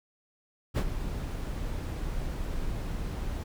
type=noise with ADSR envelope; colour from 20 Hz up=brown; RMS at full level=-23 dBFS; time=0.74-3.44 s; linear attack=37 ms; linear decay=64 ms; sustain=-10 dB; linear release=13 ms; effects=none